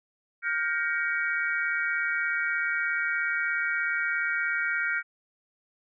sine chord, G half-diminished seventh, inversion third, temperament just, 1411.2 / 1568 / 1881.6 / 2258 Hz, F6 / G6 / Bb6 / Db7, +18 / 0 / +16 / +31 cents, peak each -29 / -31 / -32 / -32 dBFS, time 0.42-5.03 s, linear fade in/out 50 ms, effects none

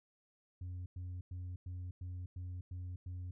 sine tone bursts, 89.8 Hz, F2, 49 cents sharp, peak -38 dBFS, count 8, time 0.61-3.31 s, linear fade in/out 5 ms, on 250 ms, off 100 ms, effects tanh soft clip ceiling -40 dBFS

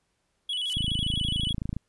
triangle tone with vibrato, 3153 Hz, G7, 9 cents sharp, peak -26 dBFS, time 0.49-1.53 s, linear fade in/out 5 ms, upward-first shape square, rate 12 Hz, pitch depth 96 cents each way
violet noise with exponential growth, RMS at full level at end -29 dBFS, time 0.57-0.73 s, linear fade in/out 0 ms, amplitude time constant 33 ms
click train, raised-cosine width 5 ms, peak -18 dBFS, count 28, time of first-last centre 0.77-1.766 s, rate 27.1 Hz
effects pink hiss -74 dBFS RMS until 1.88 s + resampled to 24000 Hz

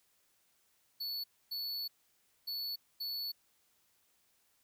square tone bursts at uneven times, 4435 Hz, C#8, in tune, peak -37 dBFS, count 4, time 1-1.24 / 1.51-1.88 / 2.47-2.76 / 3-3.32 s, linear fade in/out 10 ms, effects white hiss -73 dBFS RMS until 4.63 s

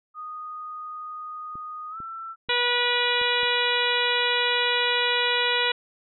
sine tone with pitch glide, 1239 to 1335.6 Hz, D#6 to E6, -8 to +22 cents, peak -33 dBFS, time 0.14-2.36 s, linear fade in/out 50 ms, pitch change +130 cents, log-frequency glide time 1.9-1.98 s
clicks, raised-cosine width 3 ms, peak -32 dBFS, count 5, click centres 1.555 / 2.003 / 2.488 / 3.215 / 3.432 s
harmonic tone, 486.1 Hz, B4, 28 cents flat, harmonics 1 / 2 / 3 / 4 / 5 / 6 / 7 / 8, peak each -29 / -29 / -29 / -29 / -29 / -29 / -29 / -29 dBFS, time 2.49-5.72 s, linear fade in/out 5 ms
effects none

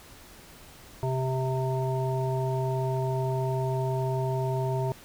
harmonic tone, 130.81 Hz, C3, in tune, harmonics 1 / 3 / 5 / 7, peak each -27 / -32 / -34 / -35 dBFS, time 1.03-4.92 s, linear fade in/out 0 ms, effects pink hiss -50 dBFS RMS until 5.04 s

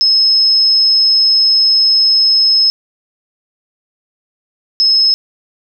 sine tone bursts at uneven times, 5180 Hz, E8, 31 cents flat, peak -7 dBFS, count 2, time 0.01-2.7 / 4.8-5.14 s, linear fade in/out 0 ms, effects none

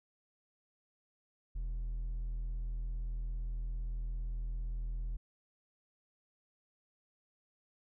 sine tone with hard clipping, 41.2 Hz, E1, in tune, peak -36 dBFS, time 1.55-5.17 s, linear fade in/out 10 ms, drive 3 dB, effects none

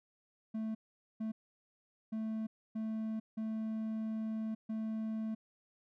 triangle tone bursts at uneven times, 220 Hz, A3, in tune, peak -33 dBFS, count 6, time 0.54-0.75 / 1.2-1.32 / 2.12-2.47 / 2.75-3.2 / 3.37-4.55 / 4.69-5.35 s, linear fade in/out 10 ms, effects none

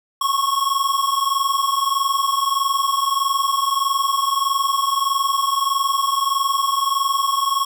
square tone pair together, 1087.1 / 1108.7 Hz, C#6 / C#6, -34 / 0 cents, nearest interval unison, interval 34 cents, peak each -21 dBFS, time 0.21-7.65 s, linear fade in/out 5 ms, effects none

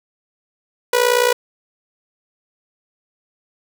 sawtooth tone with amplitude modulation, 489.3 Hz, B4, 16 cents flat, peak -6 dBFS, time 0.93-1.33 s, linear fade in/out 5 ms, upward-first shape sine, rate 59.3 Hz, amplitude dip 75%, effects none

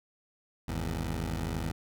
15% pulse tone pair together, 51.92 / 82.41 Hz, G#1 / E2, 0 / 0 cents, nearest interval minor sixth, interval 800 cents, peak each -28 dBFS, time 0.68-1.72 s, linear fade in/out 5 ms, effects none

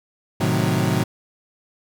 30% pulse chord, A diminished seventh, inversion none, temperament equal, 110 / 130.81 / 155.56 / 185 Hz, A2 / C3 / Eb3 / Gb3, 0 / 0 / 0 / 0 cents, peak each -21 dBFS, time 0.4-1.04 s, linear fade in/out 10 ms, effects none

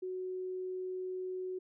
sine tone, 370 Hz, F#4, in tune, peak -36 dBFS, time 0.02-1.59 s, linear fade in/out 10 ms, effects none

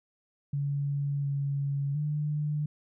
sine tone with pitch steps, 141.9 / 140.4 / 149.3 Hz, C#3 / C#3 / D3, +41 / +22 / +29 cents, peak -27 dBFS, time 0.53-2.66 s, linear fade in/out 5 ms, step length 710 ms, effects none

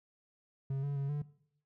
triangle tone with pitch steps, 136 / 142.1 / 138.8 / 146.3 Hz, C#3 / C#3 / C#3 / D3, -33 / +43 / +3 / -6 cents, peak -30 dBFS, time 0.7-1.22 s, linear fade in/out 5 ms, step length 130 ms, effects noise-tail reverb RT60 0.7 s tail -19 dB re dry

